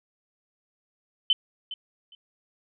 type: tone with echo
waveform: sine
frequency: 3059 Hz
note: G7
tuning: 43 cents flat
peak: -17 dBFS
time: 1.3-1.33 s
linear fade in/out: 2 ms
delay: 410 ms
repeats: 2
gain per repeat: -15 dB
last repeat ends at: 2.15 s
effects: none